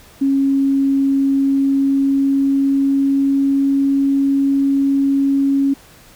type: tone with pitch glide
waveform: sine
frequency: 273.8 to 275.9 Hz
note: C#4 to C#4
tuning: -21 to -8 cents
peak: -12 dBFS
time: 0.21-5.74 s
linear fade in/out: 10 ms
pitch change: +13 cents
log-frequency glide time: 1.31-3.95 s
effects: pink hiss -45 dBFS RMS until 6.15 s